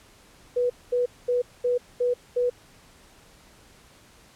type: tone bursts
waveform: sine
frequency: 490.6 Hz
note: B4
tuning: 12 cents flat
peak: -20 dBFS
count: 6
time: 0.56-2.5 s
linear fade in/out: 10 ms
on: 140 ms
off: 220 ms
effects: pink hiss -54 dBFS RMS until 4.35 s + low-pass 11000 Hz 12 dB/octave